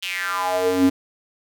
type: tone with high-pass filter sweep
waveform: square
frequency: 92.2 Hz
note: F#2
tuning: 6 cents flat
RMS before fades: -21 dBFS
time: 0.02-0.9 s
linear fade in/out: 10 ms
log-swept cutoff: 3100 to 230 Hz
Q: 5.4
effects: none